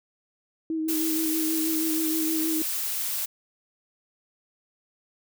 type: tone with vibrato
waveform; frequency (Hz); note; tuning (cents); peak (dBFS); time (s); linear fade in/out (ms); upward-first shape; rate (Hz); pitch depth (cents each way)
sine; 318.7; D#4; +42; -25; 0.7-2.62; 2; sine; 6.3; 26
type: noise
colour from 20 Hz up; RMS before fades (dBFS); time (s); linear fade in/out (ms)
blue; -29; 0.88-3.26; 10
effects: none